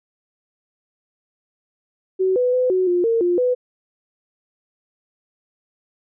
sine tone with pitch steps, 376.4 / 497.3 / 505 / 371 / 353.9 / 458.1 / 352.4 / 498.2 Hz, F#4 / B4 / B4 / F#4 / F4 / A#4 / F4 / B4, +30 / +12 / +39 / +5 / +23 / -30 / +16 / +15 cents, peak -15 dBFS, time 2.19-3.55 s, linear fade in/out 20 ms, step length 170 ms, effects none

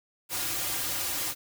white noise with comb filter, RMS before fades -31 dBFS, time 0.29-1.35 s, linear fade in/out 50 ms, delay 4.6 ms, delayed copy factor -0.9, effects none

